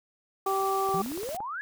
white noise, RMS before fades -42 dBFS, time 0.46-1.37 s, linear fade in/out 5 ms
harmonic tone, 388.2 Hz, G4, 17 cents flat, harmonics 1 / 2 / 3, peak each -29 / -29 / -29 dBFS, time 0.46-1.02 s, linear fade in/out 5 ms
click train, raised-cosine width 1 ms, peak -27 dBFS, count 10, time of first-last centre 0.89-1.404 s, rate 17.5 Hz
sine exponential sweep, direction up, 155.2 to 1728 Hz, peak -32 dBFS, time 0.94-1.61 s, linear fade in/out 0 ms
effects none

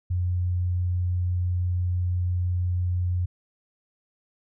sine tone, 89.4 Hz, F2, 41 cents sharp, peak -22 dBFS, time 0.1-3.26 s, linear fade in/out 10 ms, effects none

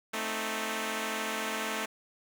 5% pulse chord, A diminished, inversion none, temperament equal, 220 / 261.6 / 311.1 Hz, A3 / C4 / Eb4, 0 / 0 / 0 cents, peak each -22 / -28 / -27 dBFS, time 0.13-1.86 s, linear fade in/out 10 ms, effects none

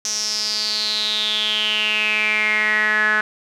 sawtooth tone with band-pass filter sweep, 213.5 Hz, G#3, 48 cents sharp, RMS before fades -20 dBFS, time 0.05-3.21 s, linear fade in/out 2 ms, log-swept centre 5900 to 1600 Hz, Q 8.2, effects none

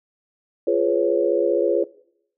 sine chord, C# dominant seventh, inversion first, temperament just, 346.5 / 415.8 / 498.9 / 554.4 Hz, E#4 / G#4 / B4 / C#5, -14 / +2 / +17 / 0 cents, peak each -22 dBFS, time 0.67-1.84 s, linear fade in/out 5 ms, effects noise-tail reverb RT60 0.7 s tail -20 dB re dry

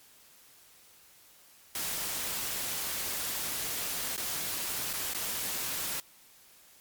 white noise with dropouts, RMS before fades -34 dBFS, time 1.75-6 s, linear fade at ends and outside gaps 2 ms, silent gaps 4.164-4.177 / 4.931-4.935 / 5.135-5.146 s, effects white hiss -58 dBFS RMS until 6.8 s + MP3 96 kbps

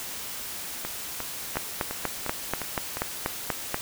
two click trains, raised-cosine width 0.5 ms, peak -16 / -10 dBFS, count 7 / 10, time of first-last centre 0.85-2.97 / 1.57-3.744 s, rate 2.83 / 4.14 Hz, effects white hiss -36 dBFS RMS until 3.81 s

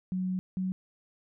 sine tone pair in turn, 185 / 186.61 Hz, F#3 / F#3, 0 / +15 cents, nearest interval unison, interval 15 cents, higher second, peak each -28 dBFS, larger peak neither, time 0.12-0.39 / 0.57-0.72 s, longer first, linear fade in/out 0 ms, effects none

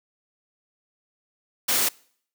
white noise, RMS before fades -22 dBFS, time 1.68-1.89 s, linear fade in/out 10 ms, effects noise-tail reverb RT60 0.6 s tail -25 dB re dry + high-pass 200 Hz 12 dB/octave

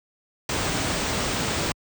pink band-stop noise, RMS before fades -25 dBFS, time 0.49-1.72 s, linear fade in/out 2 ms, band 9200 to 16000 Hz, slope 96 dB/octave, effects high-pass 60 Hz 12 dB/octave

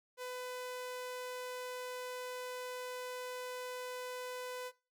sawtooth tone, 501 Hz, B4, 25 cents sharp, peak -37 dBFS, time 0.17-4.72 s, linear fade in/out 50 ms, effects noise-tail reverb RT60 0.3 s tail -20 dB re dry

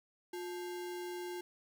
sine tone with sample-and-hold, 355.9 Hz, F4, 33 cents sharp, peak -39 dBFS, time 0.33-1.41 s, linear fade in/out 5 ms, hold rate 1225 Hz, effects none

